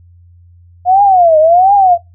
sine tone with vibrato, 708 Hz, F5, 23 cents sharp, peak -4 dBFS, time 0.85-1.98 s, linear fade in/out 50 ms, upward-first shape triangle, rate 1.4 Hz, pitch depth 260 cents each way, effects noise-tail reverb RT60 0.2 s tail -20 dB re dry + added 87 Hz sine -39 dBFS peak until 2.14 s

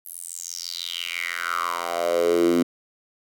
10% pulse tone with high-pass filter sweep, 86 Hz, F2, 26 cents flat, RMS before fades -25 dBFS, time 0.05-2.63 s, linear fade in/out 10 ms, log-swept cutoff 12000 to 260 Hz, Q 5.6, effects none

